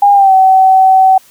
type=tone with pitch glide; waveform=sine; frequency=810 to 760.1 Hz; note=G#5 to F#5; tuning=-43 to +46 cents; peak=-3 dBFS; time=0.02-1.18 s; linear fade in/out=5 ms; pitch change=-111 cents; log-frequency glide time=0.13-0.33 s; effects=white hiss -44 dBFS RMS until 1.3 s